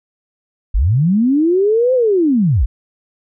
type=linear two-way sweep; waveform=sine; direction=up then down; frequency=37.49 to 523.3 to 37.49 Hz; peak=-10 dBFS; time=0.74-2.66 s; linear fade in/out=10 ms; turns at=1.94 s; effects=none